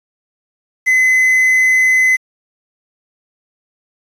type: tone with quantisation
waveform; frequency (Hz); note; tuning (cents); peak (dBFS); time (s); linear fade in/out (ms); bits
triangle; 2033; B6; +50; -7; 0.86-2.17; 20; 6
effects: resampled to 32000 Hz